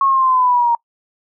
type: linear sweep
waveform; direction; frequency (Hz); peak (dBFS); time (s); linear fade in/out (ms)
sine; down; 1100 to 932.3; -11; 0.01-0.75; 2
effects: noise-tail reverb RT60 0.1 s tail -25 dB re dry